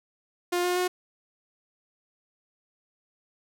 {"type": "tone with pitch steps", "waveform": "sawtooth", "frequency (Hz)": [353.4, 357.7, 362.1], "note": ["F4", "F4", "F#4"], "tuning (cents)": [21, 41, -37], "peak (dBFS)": -20, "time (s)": [0.52, 0.88], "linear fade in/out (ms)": 10, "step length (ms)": 120, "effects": []}